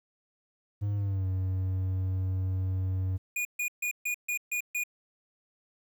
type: tone with pitch glide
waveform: triangle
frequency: 102.1 to 93.63 Hz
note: G#2 to F#2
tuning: -29 to +21 cents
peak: -25 dBFS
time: 0.81-3.18 s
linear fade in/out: 20 ms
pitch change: -150 cents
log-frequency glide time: 0.96-1.26 s
type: tone bursts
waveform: square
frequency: 2448 Hz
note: D#7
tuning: 29 cents flat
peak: -29 dBFS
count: 7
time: 3.36-4.837 s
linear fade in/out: 5 ms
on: 91 ms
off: 140 ms
effects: 11-bit